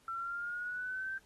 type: exponential sweep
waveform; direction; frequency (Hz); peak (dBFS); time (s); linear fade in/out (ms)
sine; up; 1342 to 1568; -36; 0.08-1.18; 2
effects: pink hiss -67 dBFS RMS until 1.25 s + AAC 32 kbps